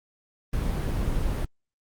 brown noise, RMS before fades -26 dBFS, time 0.53-1.45 s, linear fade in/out 5 ms, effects Opus 24 kbps

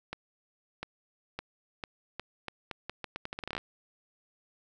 accelerating click train, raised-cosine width 0.3 ms, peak -20 dBFS, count 20, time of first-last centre 0.13-3.58 s, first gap 700 ms, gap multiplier 0.8, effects none

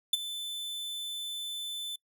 45% pulse tone with ADSR envelope, 3520 Hz, A7, in tune, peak -20 dBFS, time 0.13-1.96 s, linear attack 5 ms, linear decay 22 ms, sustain -15 dB, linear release 6 ms, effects noise-tail reverb RT60 0.1 s tail -25 dB re dry

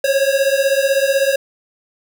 square beating tone pair, 539 / 555 Hz, C#5 / C#5, -49 / +2 cents, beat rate 16 Hz, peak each -17 dBFS, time 0.04-1.36 s, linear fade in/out 5 ms, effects none

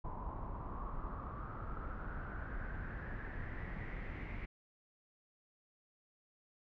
brown noise with low-pass filter sweep, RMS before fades -43 dBFS, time 0.04-4.46 s, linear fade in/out 10 ms, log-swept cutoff 960 to 2200 Hz, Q 6.6, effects none

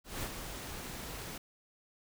pink noise with ADSR envelope, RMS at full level -37 dBFS, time 0.04-1.38 s, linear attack 190 ms, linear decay 54 ms, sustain -6 dB, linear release 5 ms, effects none

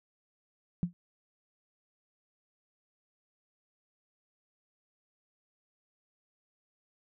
sine tone with exponential decay, 174.61 Hz, F3, in tune, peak -22 dBFS, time 0.83-0.93 s, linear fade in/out 0 ms, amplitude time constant 21 ms, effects none

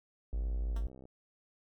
sine tone, 52 Hz, G#1, 3 cents sharp, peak -31 dBFS, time 0.33-0.87 s, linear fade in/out 5 ms
click train, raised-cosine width 2 ms, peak -39 dBFS, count 48, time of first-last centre 0.33-1.054 s, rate 64.9 Hz
10% pulse tone with exponential decay, 228.1 Hz, A#3, 37 cents flat, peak -38 dBFS, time 0.76-0.89 s, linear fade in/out 2 ms, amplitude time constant 27 ms
effects none

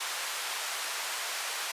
pink band-pass noise, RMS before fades -35 dBFS, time 0-1.72 s, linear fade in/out 10 ms, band 960 to 11000 Hz, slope 12 dB/octave, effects high-pass 400 Hz 12 dB/octave + resampled to 32000 Hz

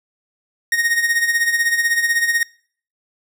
45% pulse tone with tremolo, 1862 Hz, A#6, 2 cents flat, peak -13 dBFS, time 0.72-2.43 s, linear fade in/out 2 ms, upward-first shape sine, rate 16 Hz, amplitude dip 65%, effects noise-tail reverb RT60 0.5 s tail -24 dB re dry

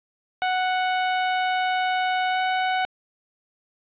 sawtooth tone with pitch glide, 740 to 744.7 Hz, F#5 to F#5, 0 to +11 cents, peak -17 dBFS, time 0.42-2.85 s, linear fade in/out 0 ms, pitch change +11 cents, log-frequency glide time 2.3-2.39 s, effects resampled to 8000 Hz + 9-bit

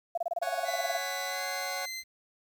sine tone bursts, 685 Hz, F5, 34 cents flat, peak -27 dBFS, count 16, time 0.15-0.971 s, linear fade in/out 5 ms, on 26 ms, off 27 ms
25% pulse chord, C# suspended fourth, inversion none, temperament equal, 554.4 / 740 / 830.6 Hz, C#5 / F#5 / G#5, 0 / 0 / 0 cents, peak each -35 / -33 / -39 dBFS, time 0.42-1.86 s, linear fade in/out 10 ms
20% pulse tone with pitch glide, 2000 to 2066 Hz, B6 to C7, +21 to -22 cents, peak -31 dBFS, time 0.64-2.04 s, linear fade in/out 50 ms, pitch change +57 cents, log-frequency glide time 1.27-1.44 s
effects 10-bit

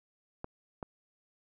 clicks, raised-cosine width 1 ms, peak -24 dBFS, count 2, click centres 0.444 / 0.828 s, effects none

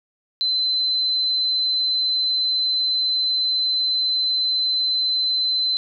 sine tone, 4057 Hz, B7, 46 cents sharp, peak -18 dBFS, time 0.41-5.77 s, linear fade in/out 0 ms, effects none

